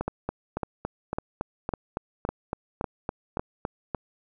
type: two click trains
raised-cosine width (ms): 1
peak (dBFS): -14 / -14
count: 14 / 8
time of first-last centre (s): 0.01-3.651 / 0.08-3.947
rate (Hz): 3.57 / 1.81
effects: none